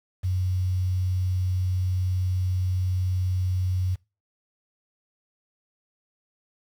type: tone with quantisation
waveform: sine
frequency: 92.1 Hz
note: F#2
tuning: 7 cents flat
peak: -22 dBFS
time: 0.23-3.96 s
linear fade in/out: 20 ms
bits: 8
effects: noise-tail reverb RT60 0.3 s tail -23 dB re dry